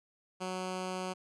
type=tone; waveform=10% pulse; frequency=185 Hz; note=F#3; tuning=in tune; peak=-27 dBFS; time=0.4-1.14 s; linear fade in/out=20 ms; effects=resampled to 22050 Hz